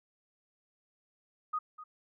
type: tone with echo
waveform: sine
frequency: 1244.5 Hz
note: D#6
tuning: in tune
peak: -30 dBFS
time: 1.53-1.59 s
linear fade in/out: 10 ms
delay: 250 ms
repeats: 1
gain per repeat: -14 dB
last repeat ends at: 1.84 s
effects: none